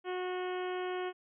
harmonic tone with a mistuned harmonic, 365.2 Hz, F#4, 23 cents flat, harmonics 1 / 2 / 3 / 4 / 5 / 6 / 7 / 8 / 9, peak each -35 / -41 / -45 / -47 / -49 / -51 / -52 / -53 / -54 dBFS, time 0.04-1.13 s, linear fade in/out 50 ms, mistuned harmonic 9, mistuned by -40 cents, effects none

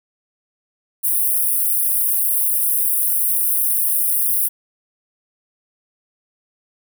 white high-pass noise, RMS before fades -18 dBFS, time 1.03-4.49 s, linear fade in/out 20 ms, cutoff 9200 Hz, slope 96 dB/octave, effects none

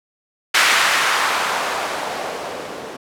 violet noise with low-pass filter sweep, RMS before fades -20 dBFS, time 0.54-2.97 s, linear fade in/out 10 ms, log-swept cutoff 1800 to 400 Hz, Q 1.2, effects none

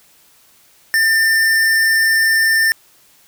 square tone, 1795 Hz, A6, 34 cents sharp, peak -12 dBFS, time 0.94-2.72 s, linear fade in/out 0 ms, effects white hiss -51 dBFS RMS until 3.27 s

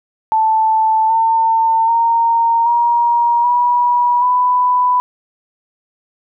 sine tone with pitch steps, 880 / 901.6 / 923.8 / 946.4 / 969.7 / 993.5 Hz, A5 / A5 / A#5 / A#5 / B5 / B5, 0 / +42 / -16 / +26 / -32 / +10 cents, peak -10 dBFS, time 0.32-5 s, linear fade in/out 0 ms, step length 780 ms, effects none

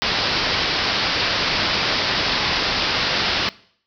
white low-pass noise, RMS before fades -21 dBFS, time 0.02-3.49 s, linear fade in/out 0 ms, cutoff 5300 Hz, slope 96 dB/octave, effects noise-tail reverb RT60 0.6 s tail -21 dB re dry

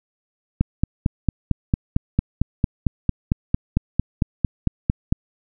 click train, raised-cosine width 5 ms, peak -4 dBFS, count 21, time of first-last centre 0.61-5.125 s, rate 4.43 Hz, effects none

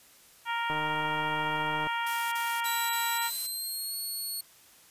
harmonic tone, 466.2 Hz, A#4, in tune, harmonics 2 / 3 / 4 / 5 / 6 / 7, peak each -31 / -35 / -37 / -39 / -41 / -42 dBFS, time 0.45-3.31 s, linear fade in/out 50 ms
click train, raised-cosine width 1 ms, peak -24 dBFS, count 180, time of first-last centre 0.7-1.87 s, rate 153 Hz
blue noise bursts, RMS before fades -38 dBFS, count 5, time 2.06-3.472 s, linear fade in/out 10 ms, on 260 ms, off 28 ms
5% pulse tone with pitch glide, 3951 to 4359 Hz, B7 to C#8, 0 to -30 cents, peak -25 dBFS, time 2.65-4.41 s, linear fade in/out 5 ms, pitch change +170 cents, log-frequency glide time 3.14-3.96 s
effects white hiss -57 dBFS RMS until 4.9 s + resampled to 32000 Hz

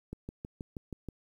click train, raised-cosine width 3 ms, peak -26 dBFS, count 7, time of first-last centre 0.13-1.087 s, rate 6.27 Hz, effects 10-bit

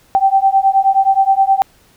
sine beating tone pair, 773 / 782.5 Hz, G5 / G5, -24 / -3 cents, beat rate 9.5 Hz, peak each -12 dBFS, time 0.15-1.62 s, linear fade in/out 0 ms, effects pink hiss -51 dBFS RMS until 1.96 s

